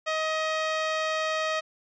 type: tone with band-pass filter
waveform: sawtooth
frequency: 630 Hz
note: D#5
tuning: 21 cents sharp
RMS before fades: -28 dBFS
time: 0.06-1.61 s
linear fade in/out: 20 ms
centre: 2000 Hz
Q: 0.54
effects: resampled to 16000 Hz